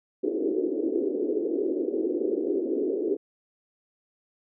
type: band-pass noise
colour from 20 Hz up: white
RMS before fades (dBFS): -27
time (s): 0.23-3.17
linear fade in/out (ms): 10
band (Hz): 290 to 440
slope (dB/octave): 48
effects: none